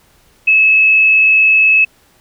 sine tone with frequency modulation, 2592 Hz, E7, 30 cents flat, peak -6 dBFS, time 0.47-1.85 s, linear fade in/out 10 ms, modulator 37.9 Hz, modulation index 0.69, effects pink hiss -51 dBFS RMS until 2.2 s

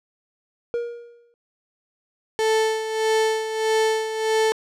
triangle tone with exponential decay, 473.4 Hz, A#4, 27 cents sharp, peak -18 dBFS, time 0.74-1.34 s, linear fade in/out 0 ms, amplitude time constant 130 ms
35% pulse tone with tremolo, 440 Hz, A4, in tune, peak -15 dBFS, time 2.39-4.52 s, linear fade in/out 0 ms, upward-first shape sine, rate 1.6 Hz, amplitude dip 65%
effects low-pass 9000 Hz 12 dB/octave

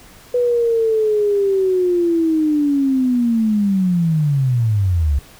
sine linear sweep, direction down, 493.9 to 66.2 Hz, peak -13 dBFS, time 0.34-5.19 s, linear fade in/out 5 ms, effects pink hiss -44 dBFS RMS until 5.39 s

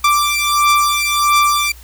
sawtooth beating tone pair, 1174.7 / 1176.2 Hz, D6 / D6, 0 / +2 cents, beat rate 1.5 Hz, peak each -11 dBFS, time 0.04-1.72 s, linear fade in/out 5 ms, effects added 60 Hz sine -37 dBFS peak until 1.83 s + white hiss -44 dBFS RMS until 1.83 s

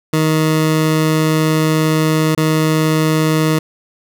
20% pulse tone with dropouts, 157 Hz, D#3, 16 cents sharp, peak -7 dBFS, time 0.13-3.59 s, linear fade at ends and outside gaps 5 ms, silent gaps 2.35-2.375 s, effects none

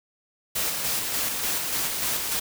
white noise with tremolo, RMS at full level -26 dBFS, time 0.55-2.4 s, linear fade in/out 10 ms, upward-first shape square, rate 3.4 Hz, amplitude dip 30%, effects none

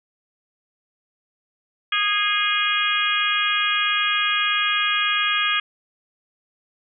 harmonic tone with a mistuned harmonic, 411.6 Hz, G#4, 16 cents flat, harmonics 3 / 4 / 5 / 6 / 7 / 8, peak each -25 / -25 / -27 / -25 / -27 / -25 dBFS, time 1.92-5.6 s, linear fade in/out 5 ms, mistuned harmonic 5, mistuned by +47 cents, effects none

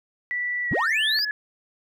sine tone with pitch glide, 1962 to 1747.9 Hz, B6 to A6, -12 to -12 cents, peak -24 dBFS, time 0.31-1.19 s, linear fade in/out 0 ms, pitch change -200 cents, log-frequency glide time 0.64-0.97 s
triangle linear sweep, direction up, 54.6 to 5140 Hz, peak -20 dBFS, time 0.71-1.25 s, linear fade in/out 5 ms
sine tone with exponential growth, 1700 Hz, G#6, 40 cents sharp, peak -22 dBFS, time 0.92-1.31 s, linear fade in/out 1 ms, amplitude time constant 83 ms
effects none

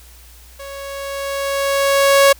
sawtooth tone with level ramp, 554.4 Hz, C#5, in tune, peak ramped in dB -27 to -3 dBFS, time 0.59-2.33 s, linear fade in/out 10 ms, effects added 60 Hz sine -42 dBFS peak until 2.39 s + white hiss -46 dBFS RMS until 2.39 s

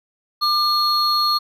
triangle tone pair together, 1198 / 4309 Hz, D6 / C#8, +34 / -50 cents, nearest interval octave + minor seventh, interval 2216 cents, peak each -17 / -17 dBFS, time 0.41-1.39 s, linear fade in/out 20 ms, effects none

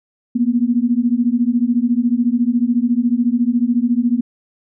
sine beating tone pair, 233.1 / 247.1 Hz, A#3 / B3, 0 / +1 cents, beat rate 14 Hz, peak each -16 dBFS, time 0.35-4.21 s, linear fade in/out 10 ms, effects none

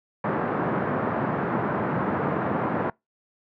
pink band-pass noise, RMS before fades -26 dBFS, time 0.24-2.9 s, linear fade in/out 2 ms, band 130 to 1500 Hz, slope 24 dB/octave, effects noise-tail reverb RT60 0.2 s tail -26 dB re dry

